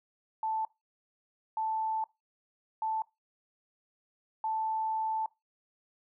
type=tone bursts at uneven times; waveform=sine; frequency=880 Hz; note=A5; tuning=in tune; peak=-29 dBFS; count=4; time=0.43-0.65 / 1.57-2.04 / 2.82-3.02 / 4.44-5.26 s; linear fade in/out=2 ms; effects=noise-tail reverb RT60 0.2 s tail -21 dB re dry